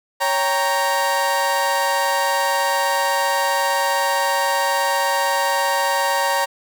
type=chord; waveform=30% pulse; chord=G diminished; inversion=second; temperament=equal with one note detuned; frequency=556.3 / 784 / 932.3 Hz; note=Db5 / G5 / Bb5; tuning=+6 / 0 / 0 cents; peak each=-20 / -22 / -17 dBFS; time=0.2-6.46 s; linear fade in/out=20 ms; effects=none